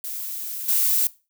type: noise with level steps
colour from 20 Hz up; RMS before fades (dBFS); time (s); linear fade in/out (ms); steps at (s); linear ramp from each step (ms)
violet; -31 / -20; 0.04-1.07; 2; 0.68; 10
effects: noise-tail reverb RT60 0.3 s tail -20 dB re dry